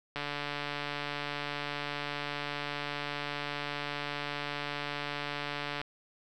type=click train; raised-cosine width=0.3 ms; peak=-19 dBFS; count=821; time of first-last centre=0.16-5.815 s; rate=145 Hz; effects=none